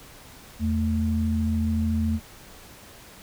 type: tone pair together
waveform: sine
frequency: 83 / 221.6 Hz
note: E2 / A3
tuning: +12 / +13 cents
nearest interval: octave + perfect fourth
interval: 1701 cents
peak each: -24 dBFS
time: 0.59-2.2 s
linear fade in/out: 50 ms
effects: pink hiss -47 dBFS RMS until 3.22 s